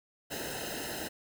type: noise with comb filter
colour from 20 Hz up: pink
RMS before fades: -38 dBFS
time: 0.3-1.09 s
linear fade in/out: 20 ms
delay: 0.87 ms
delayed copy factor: -0.95
effects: none